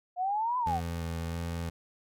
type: exponential two-way sweep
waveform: sine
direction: up then down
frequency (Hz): 707 to 1018 to 707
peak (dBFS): -27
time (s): 0.16-0.81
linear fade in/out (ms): 50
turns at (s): 0.58
type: tone with vibrato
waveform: 25% pulse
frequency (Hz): 83.7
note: E2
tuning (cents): +27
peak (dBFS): -29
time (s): 0.66-1.7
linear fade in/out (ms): 10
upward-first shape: square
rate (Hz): 1.5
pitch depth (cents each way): 14
effects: none